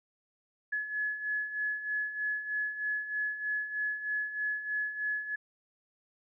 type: beating tone pair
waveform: sine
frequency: 1700 / 1703.2 Hz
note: G#6 / G#6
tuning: +40 / +43 cents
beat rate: 3.2 Hz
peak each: -38 / -32 dBFS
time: 0.72-5.36 s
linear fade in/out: 10 ms
effects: none